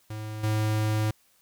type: tone with level steps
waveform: square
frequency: 107.8 Hz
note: A2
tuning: 35 cents flat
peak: -34 / -24 dBFS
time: 0.1-1.11 s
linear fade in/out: 5 ms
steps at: 0.43 s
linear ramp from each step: 10 ms
effects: white hiss -64 dBFS RMS until 1.41 s